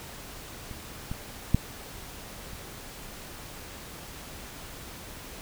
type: clicks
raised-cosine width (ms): 5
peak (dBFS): -28 / -20 / -7 / -28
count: 4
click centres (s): 0.712 / 1.115 / 1.546 / 2.533
effects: pink hiss -43 dBFS RMS until 5.41 s